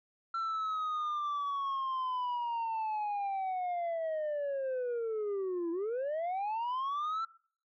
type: linear two-way sweep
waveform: sine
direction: down then up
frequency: 1352 to 329.6 to 1352 Hz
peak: -29 dBFS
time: 0.34-7.25 s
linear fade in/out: 5 ms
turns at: 5.71 s
effects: noise-tail reverb RT60 0.5 s tail -22 dB re dry + tanh soft clip ceiling -31 dBFS